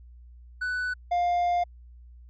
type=tone pair in turn; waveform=triangle; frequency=1491 / 703.7 Hz; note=F#6 / F5; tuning=+13 / +13 cents; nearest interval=octave + minor second; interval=1300 cents; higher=first; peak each=-25 / -20 dBFS; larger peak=second; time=0.61-0.94 / 1.11-1.64 s; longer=second; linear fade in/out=10 ms; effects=added 60 Hz sine -46 dBFS peak until 2.29 s + resampled to 16000 Hz